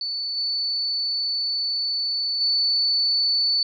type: tone with level steps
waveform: sine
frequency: 4483 Hz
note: C#8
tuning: 19 cents sharp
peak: -25 / -22 / -18 dBFS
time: 0.01-3.63 s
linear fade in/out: 2 ms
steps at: 0.36 / 2.4 s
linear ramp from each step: 20 ms
effects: none